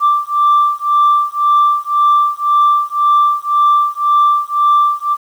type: beating tone pair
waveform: sine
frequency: 1174.7 / 1176.6 Hz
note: D6 / D6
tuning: 0 / +3 cents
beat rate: 1.9 Hz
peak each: -11 dBFS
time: 0-5.17 s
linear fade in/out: 50 ms
effects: tanh soft clip ceiling -4 dBFS + 7-bit